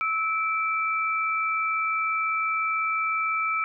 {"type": "tone pair together", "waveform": "sine", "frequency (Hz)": [1307.1, 2329], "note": ["E6", "D7"], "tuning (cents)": [-15, -15], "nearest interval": "minor seventh", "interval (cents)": 1000, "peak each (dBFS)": [-25, -27], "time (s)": [0.01, 3.64], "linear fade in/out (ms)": 0, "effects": []}